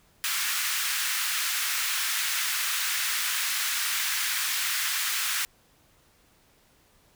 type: high-pass noise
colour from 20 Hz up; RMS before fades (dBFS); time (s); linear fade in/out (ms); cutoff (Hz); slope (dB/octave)
pink; -28; 0.24-5.45; 0; 1400; 24
effects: pink hiss -62 dBFS RMS until 7.15 s